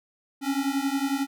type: beating tone pair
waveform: square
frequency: 270 / 281 Hz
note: C#4 / C#4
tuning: -45 / +24 cents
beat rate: 11 Hz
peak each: -28 / -28 dBFS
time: 0.41-1.27 s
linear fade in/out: 50 ms
effects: none